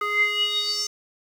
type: tone with band-pass filter sweep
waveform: square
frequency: 415.3 Hz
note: G#4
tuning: in tune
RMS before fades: -24 dBFS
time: 0.01-0.87 s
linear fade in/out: 5 ms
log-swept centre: 1500 to 6000 Hz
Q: 9.7
effects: 8-bit